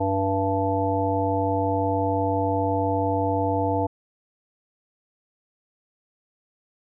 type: harmonic tone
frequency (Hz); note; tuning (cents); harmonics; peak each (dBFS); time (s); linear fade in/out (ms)
97.1; G2; -16; 1 / 3 / 5 / 7 / 9; -27 / -27 / -27 / -27 / -27; 0-3.87; 10
effects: none